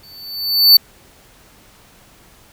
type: tone with exponential growth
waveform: square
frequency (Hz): 4500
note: C#8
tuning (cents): +25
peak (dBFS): -3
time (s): 0.03-0.77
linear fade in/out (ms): 5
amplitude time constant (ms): 160
effects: pink hiss -48 dBFS RMS until 2.52 s